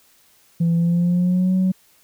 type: tone with pitch glide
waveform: sine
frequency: 168.2 to 186.63 Hz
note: E3 to F#3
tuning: +35 to +15 cents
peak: -13 dBFS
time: 0.6-1.72 s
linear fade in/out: 10 ms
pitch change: +180 cents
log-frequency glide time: 0.76-1.55 s
effects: tanh soft clip ceiling -13 dBFS + white hiss -56 dBFS RMS until 2.03 s